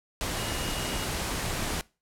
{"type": "tone in noise", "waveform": "sine", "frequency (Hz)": 2871, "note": "F7", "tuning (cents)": 47, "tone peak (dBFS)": -40, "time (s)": [0.38, 1.04], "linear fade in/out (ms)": 0, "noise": "pink", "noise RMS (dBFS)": -31, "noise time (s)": [0.21, 1.81], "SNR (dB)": -12, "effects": ["noise-tail reverb RT60 0.3 s tail -22 dB re dry", "low-pass 12000 Hz 12 dB/octave"]}